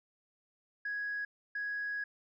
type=tone bursts at uneven times; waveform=sine; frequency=1663 Hz; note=G#6; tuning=2 cents sharp; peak=-33 dBFS; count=2; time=0.85-1.25 / 1.55-2.04 s; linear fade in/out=5 ms; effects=tanh soft clip ceiling -30 dBFS